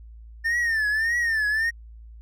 triangle tone with vibrato, 1800 Hz, A6, 39 cents sharp, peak -19 dBFS, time 0.44-1.71 s, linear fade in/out 20 ms, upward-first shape triangle, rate 1.7 Hz, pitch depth 130 cents each way, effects added 56 Hz sine -41 dBFS peak until 2.21 s

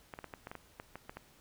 clicks, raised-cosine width 0.5 ms, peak -28 dBFS, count 11, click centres 0.138 / 0.189 / 0.243 / 0.338 / 0.471 / 0.515 / 0.553 / 0.799 / 0.956 / 1.095 / 1.17 s, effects pink hiss -63 dBFS RMS until 1.4 s

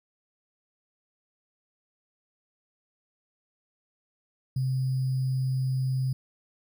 sine tone with sample-and-hold, 130.81 Hz, C3, in tune, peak -24 dBFS, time 4.56-6.13 s, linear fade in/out 5 ms, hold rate 4900 Hz, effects none

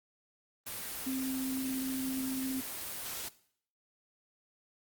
sine tone in noise, 263.1 Hz, C4, 10 cents sharp, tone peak -32 dBFS, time 1.06-2.61 s, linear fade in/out 10 ms, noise white, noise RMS -40 dBFS, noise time 0.66-3.29 s, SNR +5 dB, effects noise-tail reverb RT60 0.6 s tail -18 dB re dry + Opus 24 kbps

